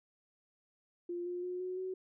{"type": "tone with pitch steps", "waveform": "sine", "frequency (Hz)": [349.2, 355.1, 361.1, 367.2, 373.4], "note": ["F4", "F4", "F#4", "F#4", "F#4"], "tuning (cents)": [0, 29, -42, -13, 16], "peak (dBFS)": -36, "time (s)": [1.09, 1.94], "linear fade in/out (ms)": 5, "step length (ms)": 170, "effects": []}